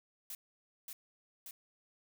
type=noise with echo; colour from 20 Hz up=blue; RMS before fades=-44 dBFS; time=0.3-0.35 s; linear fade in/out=2 ms; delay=580 ms; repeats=2; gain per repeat=-2 dB; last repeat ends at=1.51 s; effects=none